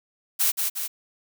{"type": "noise with echo", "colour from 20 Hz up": "blue", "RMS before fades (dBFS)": -21, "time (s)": [0.39, 0.52], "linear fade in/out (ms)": 20, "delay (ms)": 180, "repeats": 2, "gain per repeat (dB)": -4, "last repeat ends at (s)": 0.88, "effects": []}